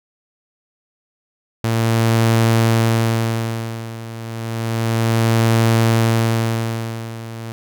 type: tone with tremolo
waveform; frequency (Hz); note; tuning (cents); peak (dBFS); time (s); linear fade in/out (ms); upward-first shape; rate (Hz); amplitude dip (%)
sawtooth; 113.9; A#2; -40; -8; 1.64-7.52; 0; sine; 0.31; 85
effects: none